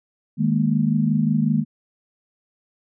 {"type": "chord", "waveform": "sine", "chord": "D# suspended fourth", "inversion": "none", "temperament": "equal", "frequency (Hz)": [155.56, 207.7, 233.1], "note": ["D#3", "G#3", "A#3"], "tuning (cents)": [0, 0, 0], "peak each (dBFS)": -21, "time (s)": [0.37, 1.65], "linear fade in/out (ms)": 50, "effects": []}